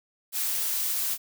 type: noise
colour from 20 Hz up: blue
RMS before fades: -28 dBFS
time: 0.32-1.18 s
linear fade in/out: 50 ms
effects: none